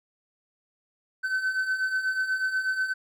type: beating tone pair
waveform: triangle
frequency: 1519 / 1527.2 Hz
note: F#6 / G6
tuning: +45 / -46 cents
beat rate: 8.2 Hz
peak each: -30 / -24 dBFS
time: 1.23-2.94 s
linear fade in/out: 20 ms
effects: none